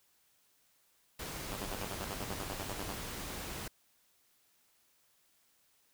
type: noise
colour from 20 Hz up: pink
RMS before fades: -42 dBFS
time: 1.19-3.68 s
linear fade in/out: 5 ms
type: tone bursts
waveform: 5% pulse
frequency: 98 Hz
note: G2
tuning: in tune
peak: -28 dBFS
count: 15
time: 1.51-2.932 s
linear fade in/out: 10 ms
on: 50 ms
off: 48 ms
effects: white hiss -71 dBFS RMS until 5.93 s